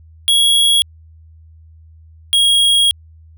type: tone pair in turn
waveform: square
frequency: 3322 / 3290 Hz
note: G#7 / G#7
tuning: 0 / -17 cents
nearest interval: unison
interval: 17 cents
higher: first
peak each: -10 dBFS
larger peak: neither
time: 0.28-0.82 / 2.33-2.91 s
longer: second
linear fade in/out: 0 ms
effects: added 80 Hz sine -40 dBFS peak until 3.37 s